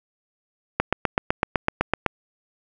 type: click train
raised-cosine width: 0.5 ms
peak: -3 dBFS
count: 11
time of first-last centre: 0.8-2.063 s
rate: 7.92 Hz
effects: none